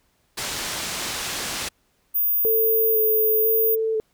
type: low-pass noise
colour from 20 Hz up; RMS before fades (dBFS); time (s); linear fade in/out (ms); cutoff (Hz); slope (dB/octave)
white; -29; 0.37-1.69; 10; 7000; 12
type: tone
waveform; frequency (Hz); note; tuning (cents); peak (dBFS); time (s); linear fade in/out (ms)
sine; 14910; A#9; -1; -18; 2.14-3.76; 20
type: tone with vibrato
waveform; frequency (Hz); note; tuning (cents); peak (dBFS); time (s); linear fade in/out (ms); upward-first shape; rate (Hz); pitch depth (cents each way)
sine; 440; A4; 0; -20; 2.45-4; 0; square; 1; 17
effects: pink hiss -66 dBFS RMS until 4.13 s